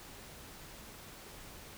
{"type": "silence", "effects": ["pink hiss -51 dBFS RMS until 1.77 s"]}